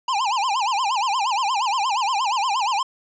square tone with vibrato, 915 Hz, A#5, 32 cents flat, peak -20 dBFS, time 0.08-2.83 s, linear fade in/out 5 ms, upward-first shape sine, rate 8.5 Hz, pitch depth 260 cents each way, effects resampled to 16000 Hz + 9-bit

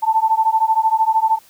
sine beating tone pair, 880 / 893 Hz, A5 / A5, 0 / +25 cents, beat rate 13 Hz, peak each -16 dBFS, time 0.02-1.39 s, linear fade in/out 20 ms, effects white hiss -50 dBFS RMS until 1.49 s

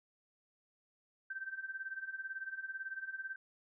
sine tone with tremolo, 1557 Hz, G6, 12 cents flat, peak -37 dBFS, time 1.3-3.36 s, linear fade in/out 5 ms, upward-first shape sine, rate 18 Hz, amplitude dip 80%, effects none

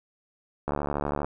click train, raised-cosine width 1 ms, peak -14 dBFS, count 42, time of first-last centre 0.68-1.246 s, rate 72.5 Hz, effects none

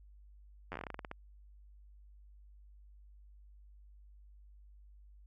slowing click train, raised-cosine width 0.5 ms, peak -26 dBFS, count 14, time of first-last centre 0.72-1.114 s, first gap 10 ms, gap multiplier 1.17, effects added 50 Hz sine -55 dBFS peak until 5.26 s

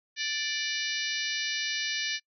harmonic tone with a mistuned harmonic, 586 Hz, D5, 4 cents flat, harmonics 3 / 4 / 5 / 6 / 7 / 8 / 9 / 10, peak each -35 / -36 / -37 / -38 / -38 / -39 / -40 / -40 dBFS, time 0.16-2.2 s, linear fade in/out 50 ms, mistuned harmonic 6, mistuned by +54 cents, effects noise-tail reverb RT60 0.1 s tail -25 dB re dry

